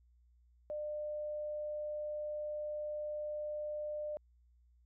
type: tone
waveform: sine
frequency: 600 Hz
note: D5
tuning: 37 cents sharp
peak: -37 dBFS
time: 0.7-4.17 s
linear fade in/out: 0 ms
effects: added 60 Hz sine -64 dBFS peak until 4.85 s